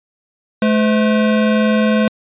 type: tone pair together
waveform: square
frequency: 215.4 / 510 Hz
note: A3 / C5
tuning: -37 / -44 cents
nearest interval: octave + minor third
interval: 1493 cents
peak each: -13 / -19 dBFS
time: 0.62-2.08 s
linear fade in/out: 2 ms
effects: resampled to 8000 Hz